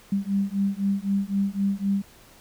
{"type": "beating tone pair", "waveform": "sine", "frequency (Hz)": [196, 199.9], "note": ["G3", "G3"], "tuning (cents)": [0, 34], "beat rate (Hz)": 3.9, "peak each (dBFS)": -25, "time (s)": [0.12, 2.02], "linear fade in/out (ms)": 5, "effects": ["pink hiss -52 dBFS RMS until 2.4 s"]}